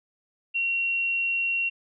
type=tone; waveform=sine; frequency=2740 Hz; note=F7; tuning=34 cents flat; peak=-23 dBFS; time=0.54-1.7 s; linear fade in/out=20 ms; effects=none